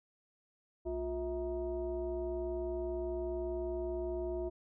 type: tone with frequency modulation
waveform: sine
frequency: 355.5 Hz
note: F4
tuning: 31 cents sharp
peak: -34 dBFS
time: 0.85-4.5 s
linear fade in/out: 20 ms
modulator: 293 Hz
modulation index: 0.95
effects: none